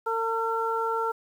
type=harmonic tone; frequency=453.1 Hz; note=A#4; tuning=49 cents flat; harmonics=1 / 2 / 3; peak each=-29 / -29 / -29 dBFS; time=0.06-1.12 s; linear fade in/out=10 ms; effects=9-bit